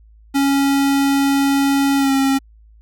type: tone with pitch glide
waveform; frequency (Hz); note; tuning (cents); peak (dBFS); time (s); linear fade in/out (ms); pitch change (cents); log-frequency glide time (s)
square; 277.2 to 271; C#4 to C#4; 0 to -39; -14; 0.34-2.39; 20; -39; 1.97-2.12
effects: added 54 Hz sine -44 dBFS peak until 2.81 s